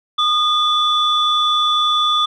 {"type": "tone pair together", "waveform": "sine", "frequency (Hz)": [1226, 3468], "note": ["D#6", "A7"], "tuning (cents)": [-26, -26], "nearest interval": "octave + tritone", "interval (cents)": 1800, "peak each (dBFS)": -15, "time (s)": [0.18, 2.26], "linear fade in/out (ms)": 10, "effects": ["tanh soft clip ceiling -7 dBFS"]}